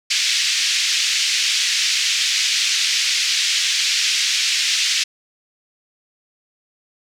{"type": "band-pass noise", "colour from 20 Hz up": "white", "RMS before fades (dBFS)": -19, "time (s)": [0.1, 5.04], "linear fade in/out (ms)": 10, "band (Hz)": [2100, 5900], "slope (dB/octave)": 24, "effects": []}